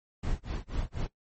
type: noise with tremolo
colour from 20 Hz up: brown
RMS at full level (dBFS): -30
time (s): 0.23-1.07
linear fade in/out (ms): 5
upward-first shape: sine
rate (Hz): 4.1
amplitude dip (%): 100
effects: noise-tail reverb RT60 0.1 s tail -17 dB re dry + MP3 32 kbps